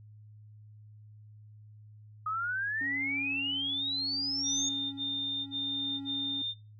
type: exponential sweep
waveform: sine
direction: up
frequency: 1244 to 6670 Hz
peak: -30 dBFS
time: 2.26-4.69 s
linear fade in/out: 5 ms
type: tone with tremolo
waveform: triangle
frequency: 276.3 Hz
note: C#4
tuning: 6 cents flat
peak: -35 dBFS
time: 2.81-6.42 s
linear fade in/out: 2 ms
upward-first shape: triangle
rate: 0.69 Hz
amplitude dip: 55%
type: tone bursts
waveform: sine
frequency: 3619 Hz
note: A7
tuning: 48 cents sharp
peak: -31 dBFS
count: 4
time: 4.43-6.547 s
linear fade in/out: 50 ms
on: 500 ms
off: 39 ms
effects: noise-tail reverb RT60 0.3 s tail -22 dB re dry + added 106 Hz sine -50 dBFS peak until 6.79 s